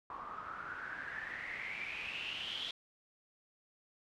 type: noise with low-pass filter sweep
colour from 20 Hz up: white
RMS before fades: -43 dBFS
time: 0.1-2.71 s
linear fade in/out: 2 ms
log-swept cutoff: 1100 to 3400 Hz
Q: 9.3
effects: none